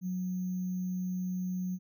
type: tone with sample-and-hold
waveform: sine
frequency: 183 Hz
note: F#3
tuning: 19 cents flat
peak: -31 dBFS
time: 0.01-1.79 s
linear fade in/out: 50 ms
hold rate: 6300 Hz
effects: none